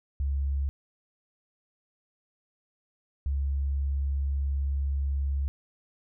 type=tone pair in turn; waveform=sine; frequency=69.3 / 69.3 Hz; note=C#2 / C#2; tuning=0 / 0 cents; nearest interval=unison; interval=0 cents; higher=neither; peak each=-25 dBFS; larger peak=neither; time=0.2-0.69 / 3.26-5.48 s; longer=second; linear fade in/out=0 ms; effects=none